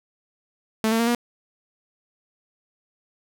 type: tone with pitch steps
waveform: sawtooth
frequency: 220 / 226.2 / 232.5 / 239.1 Hz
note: A3 / A3 / A#3 / A#3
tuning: 0 / +48 / -4 / +44 cents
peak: -15 dBFS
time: 0.84-1.148 s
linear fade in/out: 0 ms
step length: 77 ms
effects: none